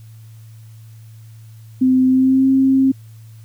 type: tone with pitch glide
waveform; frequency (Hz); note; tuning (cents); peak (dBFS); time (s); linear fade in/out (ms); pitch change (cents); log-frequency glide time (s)
sine; 258 to 266.5; C4 to C4; -24 to +32; -10; 1.81-2.92; 10; +56; 2.07-2.48
effects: added 111 Hz sine -37 dBFS peak until 3.44 s + white hiss -55 dBFS RMS until 3.44 s